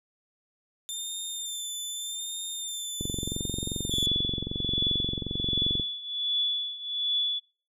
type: tone with vibrato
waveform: 20% pulse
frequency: 3579 Hz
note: A7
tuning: 29 cents sharp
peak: -27 dBFS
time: 0.89-4.06 s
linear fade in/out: 0 ms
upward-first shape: sine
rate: 0.82 Hz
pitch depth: 33 cents each way
type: click train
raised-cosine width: 3 ms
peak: -19 dBFS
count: 64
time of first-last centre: 3.01-5.798 s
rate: 22.6 Hz
type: tone with tremolo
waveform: sine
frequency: 3434 Hz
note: A7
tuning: 43 cents flat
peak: -23 dBFS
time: 3.9-7.4 s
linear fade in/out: 20 ms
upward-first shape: triangle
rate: 1.3 Hz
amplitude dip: 85%
effects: noise-tail reverb RT60 0.4 s tail -23 dB re dry